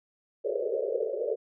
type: band-pass noise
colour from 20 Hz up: pink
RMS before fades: -30 dBFS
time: 0.44-1.36 s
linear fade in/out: 20 ms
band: 390 to 590 Hz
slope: 96 dB/octave
effects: none